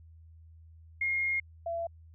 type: tone pair in turn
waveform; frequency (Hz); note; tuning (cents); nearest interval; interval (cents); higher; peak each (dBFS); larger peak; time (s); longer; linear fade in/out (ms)
sine; 2139 / 673.7; C7 / E5; +38 / +38; octave + minor sixth; 2000; first; -27 / -31; first; 1.01-1.4 / 1.66-1.87; first; 5
effects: added 81 Hz sine -51 dBFS peak until 2.14 s